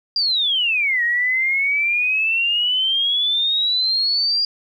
sine exponential two-way sweep, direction down then up, 4831 to 1872 to 4831 Hz, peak -16 dBFS, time 0.16-4.45 s, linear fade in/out 2 ms, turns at 1.03 s, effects 9-bit

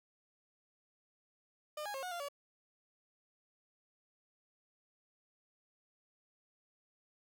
30% pulse tone with pitch steps, 604 / 825 / 539 / 729 / 694 / 569 Hz, D5 / G#5 / C#5 / F#5 / F5 / C#5, +48 / -12 / -49 / -26 / -11 / +45 cents, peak -37 dBFS, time 1.77-2.286 s, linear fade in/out 5 ms, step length 86 ms, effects none

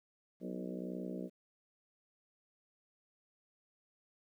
harmonic tone with a mistuned harmonic, 61.74 Hz, B1, in tune, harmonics 3 / 4 / 5 / 6 / 7 / 8 / 9 / 10, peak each -43 / -45 / -47 / -49 / -50 / -51 / -52 / -53 dBFS, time 0.4-1.3 s, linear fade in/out 50 ms, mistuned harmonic 5, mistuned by +41 cents, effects 12-bit

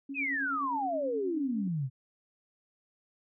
sine tone with tremolo, 276.3 Hz, C#4, 6 cents flat, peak -34 dBFS, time 0.09-1.68 s, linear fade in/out 5 ms, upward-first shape triangle, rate 9.5 Hz, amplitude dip 75%
sine exponential sweep, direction down, 2637 to 123.47 Hz, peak -29 dBFS, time 0.14-1.9 s, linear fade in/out 50 ms
effects none

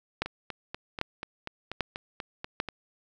two click trains, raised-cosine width 0.3 ms, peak -19 / -11 dBFS, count 11 / 4, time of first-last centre 0.26-2.687 / 0.22-2.601 s, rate 4.12 / 1.26 Hz, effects none

